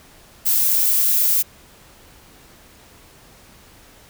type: noise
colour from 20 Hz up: violet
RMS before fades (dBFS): -17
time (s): 0.45-1.43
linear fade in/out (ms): 20
effects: pink hiss -48 dBFS RMS until 4.09 s